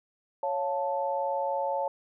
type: chord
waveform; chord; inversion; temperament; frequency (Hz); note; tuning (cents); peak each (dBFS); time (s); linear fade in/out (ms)
sine; Db augmented; none; equal; 554.4 / 698.5 / 880; Db5 / F5 / A5; 0 / 0 / 0; -30 / -35 / -30; 0.43-1.88; 2
effects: none